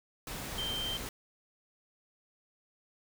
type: tone in noise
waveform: sine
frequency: 3136 Hz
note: G7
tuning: in tune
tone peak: -34 dBFS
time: 0.58-0.97 s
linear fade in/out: 2 ms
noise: pink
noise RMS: -40 dBFS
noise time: 0.27-1.09 s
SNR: +3 dB
effects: none